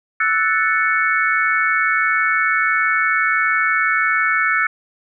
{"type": "chord", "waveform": "sine", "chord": "F# minor seventh", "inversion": "third", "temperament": "equal", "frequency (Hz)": [1318.5, 1480, 1760, 2217], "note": ["E6", "F#6", "A6", "C#7"], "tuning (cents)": [0, 0, 0, 0], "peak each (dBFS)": -20, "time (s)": [0.2, 4.67], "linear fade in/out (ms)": 5, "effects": []}